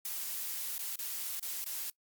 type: noise with dropouts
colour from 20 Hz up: blue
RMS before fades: -38 dBFS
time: 0.05-1.9 s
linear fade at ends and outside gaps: 1 ms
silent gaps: 0.781-0.792 / 0.958-0.989 / 1.397-1.427 / 1.643-1.662 s
effects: noise-tail reverb RT60 0.1 s tail -24 dB re dry + Opus 48 kbps